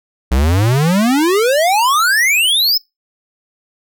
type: exponential sweep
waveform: square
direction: up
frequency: 59.9 to 5320 Hz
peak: -11 dBFS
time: 0.31-2.78 s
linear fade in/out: 10 ms
effects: noise-tail reverb RT60 0.2 s tail -24 dB re dry